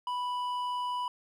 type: tone with hard clipping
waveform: triangle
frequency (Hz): 987.8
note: B5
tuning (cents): 0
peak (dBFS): -32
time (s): 0.07-1.08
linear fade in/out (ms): 2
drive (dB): 10
effects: none